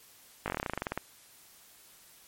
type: slowing click train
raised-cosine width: 0.5 ms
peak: -16 dBFS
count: 16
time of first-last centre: 0.46-0.976 s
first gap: 19 ms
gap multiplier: 1.08
effects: white hiss -57 dBFS RMS until 2.27 s + MP3 64 kbps